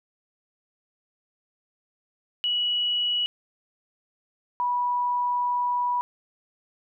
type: tone pair in turn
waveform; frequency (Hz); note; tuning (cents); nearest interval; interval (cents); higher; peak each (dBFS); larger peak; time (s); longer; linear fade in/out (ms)
sine; 2930 / 977.8; F#7 / B5; -18 / -18; octave + perfect fifth; 1900; first; -22; neither; 2.44-3.26 / 4.6-6.01; second; 0
effects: none